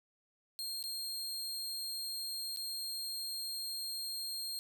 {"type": "tone with dropouts", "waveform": "sawtooth", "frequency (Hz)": 4218, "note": "C8", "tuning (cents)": 13, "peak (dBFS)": -35, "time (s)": [0.59, 4.59], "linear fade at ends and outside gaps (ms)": 0, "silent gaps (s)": [[0.827, 0.839], [2.562, 2.571]], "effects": []}